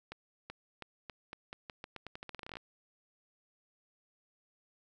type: accelerating click train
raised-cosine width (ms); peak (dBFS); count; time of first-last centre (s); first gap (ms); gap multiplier
0.3; -27; 22; 0.12-2.57; 380; 0.85
effects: none